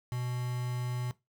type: tone with quantisation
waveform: triangle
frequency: 123.47 Hz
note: B2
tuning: in tune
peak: -30 dBFS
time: 0.12-1.11 s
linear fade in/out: 0 ms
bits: 7
effects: noise-tail reverb RT60 0.2 s tail -19 dB re dry